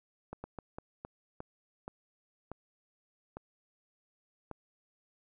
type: slowing click train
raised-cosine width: 1 ms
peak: -27 dBFS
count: 10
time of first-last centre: 0.33-4.513 s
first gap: 110 ms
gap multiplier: 1.34
effects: none